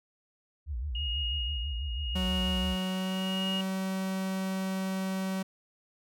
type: tone with vibrato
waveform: sine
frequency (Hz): 65.41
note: C2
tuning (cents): 0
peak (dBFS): -31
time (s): 0.66-2.77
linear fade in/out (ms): 50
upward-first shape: sine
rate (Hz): 6.1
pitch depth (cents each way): 260
type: tone with tremolo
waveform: sine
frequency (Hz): 2866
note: F7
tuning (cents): +44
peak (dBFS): -31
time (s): 0.95-3.61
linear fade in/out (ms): 2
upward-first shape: sine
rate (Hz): 0.85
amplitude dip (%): 70
type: tone with pitch glide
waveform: 45% pulse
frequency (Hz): 185 to 190.09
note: F#3 to F#3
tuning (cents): 0 to +47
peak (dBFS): -30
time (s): 2.15-5.43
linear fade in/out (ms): 10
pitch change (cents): +47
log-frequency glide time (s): 2.6-3.48
effects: none